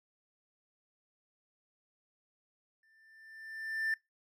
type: tone with exponential growth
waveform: triangle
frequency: 1780 Hz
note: A6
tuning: 20 cents sharp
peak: -26 dBFS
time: 2.83-3.94 s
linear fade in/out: 2 ms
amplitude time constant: 240 ms
effects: noise-tail reverb RT60 0.2 s tail -25 dB re dry + tanh soft clip ceiling -22 dBFS